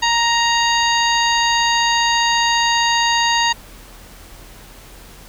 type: harmonic tone with a mistuned harmonic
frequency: 935 Hz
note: A#5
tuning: 5 cents sharp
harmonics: 1 / 2 / 3 / 4 / 5 / 7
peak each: -17 / -20 / -22 / -23 / -24 / -25 dBFS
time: 0.02-3.53 s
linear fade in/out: 10 ms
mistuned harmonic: 7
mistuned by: +19 cents
effects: added 41 Hz sine -41 dBFS peak until 5.28 s + pink hiss -42 dBFS RMS until 5.28 s